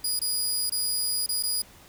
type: tone with dropouts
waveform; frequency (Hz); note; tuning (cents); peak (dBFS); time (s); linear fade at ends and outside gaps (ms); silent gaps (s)
20% pulse; 4900; D#8; -27; -19; 0.04-1.62; 5; 0.193-0.215 / 0.697-0.72 / 1.263-1.289 / 1.427-1.434
effects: pink hiss -52 dBFS RMS until 1.88 s